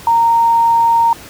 sine tone, 925 Hz, A#5, 14 cents flat, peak -8 dBFS, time 0.07-1.13 s, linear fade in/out 2 ms, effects pink hiss -35 dBFS RMS until 1.29 s + high-pass 60 Hz 12 dB/octave

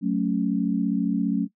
sine chord, F# minor, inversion none, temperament equal, 185 / 220 / 277.2 Hz, F#3 / A3 / C#4, 0 / 0 / 0 cents, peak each -25 dBFS, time 0.01-1.48 s, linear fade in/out 50 ms, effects noise-tail reverb RT60 0.1 s tail -20 dB re dry

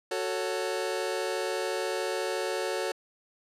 sawtooth chord, F# minor, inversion none, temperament just, 370 / 444 / 555 Hz, F#4 / A4 / C#5, 0 / +16 / +2 cents, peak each -29 dBFS, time 0.11-2.92 s, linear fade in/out 5 ms, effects low-pass 10000 Hz 12 dB/octave

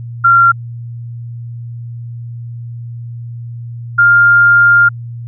sine tone pair in turn, 1379 / 1402.3 Hz, F6 / F6, -22 / +7 cents, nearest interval unison, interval 29 cents, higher second, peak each -4 dBFS, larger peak neither, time 0.24-0.52 / 3.98-4.89 s, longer second, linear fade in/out 10 ms, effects added 118 Hz sine -23 dBFS peak until 5.27 s

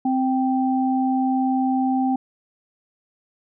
sine tone pair together, 260.5 / 782.4 Hz, C4 / G5, -7 / -4 cents, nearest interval octave + perfect fifth, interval 1903 cents, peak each -19 / -23 dBFS, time 0.05-2.16 s, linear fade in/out 5 ms, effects none

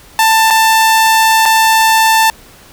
sawtooth tone with dropouts, 888 Hz, A5, 16 cents sharp, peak -3 dBFS, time 0.19-2.3 s, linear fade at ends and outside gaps 1 ms, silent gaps 0.503-0.507 / 1.455-1.459 s, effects pink hiss -40 dBFS RMS until 2.72 s

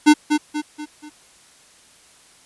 square tone with echo, 300 Hz, D4, 37 cents sharp, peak -8 dBFS, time 0.06-0.14 s, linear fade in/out 20 ms, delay 240 ms, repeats 4, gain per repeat -7 dB, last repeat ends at 1.1 s, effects white hiss -51 dBFS RMS until 2.45 s + resampled to 24000 Hz

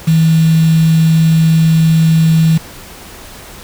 sine tone with quantisation, 161.3 Hz, E3, 37 cents flat, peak -6 dBFS, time 0.07-2.58 s, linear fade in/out 10 ms, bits 4, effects pink hiss -33 dBFS RMS until 3.63 s

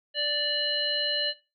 harmonic tone, 587.3 Hz, D5, in tune, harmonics 1 / 3 / 5 / 7, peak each -33 / -34 / -29 / -30 dBFS, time 0.14-1.34 s, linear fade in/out 50 ms, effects noise-tail reverb RT60 0.3 s tail -18 dB re dry

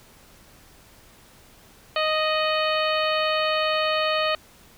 harmonic tone with a mistuned harmonic, 622.3 Hz, D#5, in tune, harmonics 1 / 2 / 3 / 4 / 5 / 6 / 7, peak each -24 / -26 / -31 / -30 / -30 / -35 / -33 dBFS, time 1.96-4.35 s, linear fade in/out 2 ms, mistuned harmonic 5, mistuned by -49 cents, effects pink hiss -52 dBFS RMS until 4.77 s

